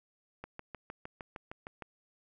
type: click train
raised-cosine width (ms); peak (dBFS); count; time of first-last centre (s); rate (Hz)
0.5; -27; 10; 0.44-1.822; 6.51
effects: none